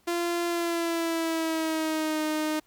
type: tone with pitch glide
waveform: sawtooth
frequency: 344.3 to 308.5 Hz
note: F4 to D#4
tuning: -25 to -15 cents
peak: -22 dBFS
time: 0.07-2.6 s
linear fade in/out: 10 ms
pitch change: -190 cents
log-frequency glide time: 0.47-2.23 s
effects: pink hiss -65 dBFS RMS until 2.66 s